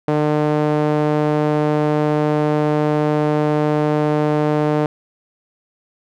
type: tone with band-pass filter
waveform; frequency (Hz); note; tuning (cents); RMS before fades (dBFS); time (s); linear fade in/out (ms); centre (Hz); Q
sawtooth; 150.6; D3; +44; -17; 0.08-4.86; 2; 500; 1
effects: none